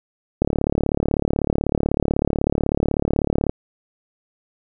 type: click train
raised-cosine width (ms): 2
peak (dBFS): -5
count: 112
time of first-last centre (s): 0.42-3.495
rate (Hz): 36.1
effects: none